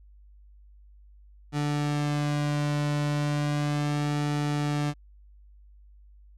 sawtooth tone with flanger, 146.83 Hz, D3, in tune, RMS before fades -27 dBFS, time 1.52-4.94 s, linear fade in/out 50 ms, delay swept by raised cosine 1.9 to 2.45 ms, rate 0.35 Hz, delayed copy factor -0.7, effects added 50 Hz sine -50 dBFS peak until 6.37 s + low-pass 8000 Hz 12 dB/octave

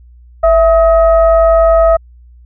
sine tone with frequency modulation, 659.3 Hz, E5, in tune, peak -5 dBFS, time 0.43-1.97 s, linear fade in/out 10 ms, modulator 610 Hz, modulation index 0.61, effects added 60 Hz sine -37 dBFS peak until 2.45 s

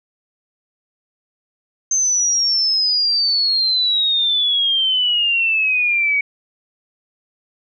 sine exponential sweep, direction down, 6300 to 2243 Hz, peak -14 dBFS, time 1.91-6.21 s, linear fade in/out 5 ms, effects none

